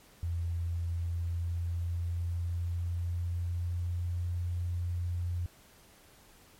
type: tone with pitch glide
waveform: sine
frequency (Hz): 85 to 87.54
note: F2 to F2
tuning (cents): -46 to +5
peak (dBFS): -30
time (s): 0.23-5.46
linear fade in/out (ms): 0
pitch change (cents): +51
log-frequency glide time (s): 0.75-4.28
effects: pink hiss -59 dBFS RMS until 6.59 s + MP3 64 kbps